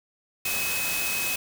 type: tone in noise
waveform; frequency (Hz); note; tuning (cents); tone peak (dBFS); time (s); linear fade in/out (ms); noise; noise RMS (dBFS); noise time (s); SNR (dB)
sine; 2554; D#7; +45; -29; 0.45-1.36; 5; white; -29; 0.45-1.36; -3
effects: none